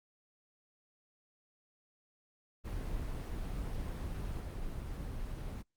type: noise with level steps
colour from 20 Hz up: brown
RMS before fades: -38 / -40 dBFS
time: 2.64-5.63 s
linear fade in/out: 20 ms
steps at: 4.39 s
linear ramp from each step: 10 ms
effects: noise-tail reverb RT60 0.1 s tail -26 dB re dry + Opus 24 kbps